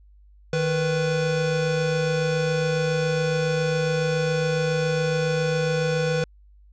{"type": "tone pair together", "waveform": "square", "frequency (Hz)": [155.56, 493.9], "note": ["D#3", "B4"], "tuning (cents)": [0, 0], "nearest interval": "octave + minor sixth", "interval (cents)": 2000, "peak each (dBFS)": [-25, -24], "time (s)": [0.53, 6.24], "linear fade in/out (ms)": 2, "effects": ["added 50 Hz sine -49 dBFS peak until 6.72 s", "resampled to 16000 Hz"]}